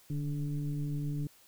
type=tone with frequency modulation; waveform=sine; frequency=146.83 Hz; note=D3; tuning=in tune; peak=-31 dBFS; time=0.1-1.27 s; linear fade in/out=2 ms; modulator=143 Hz; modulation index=0.77; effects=white hiss -61 dBFS RMS until 1.47 s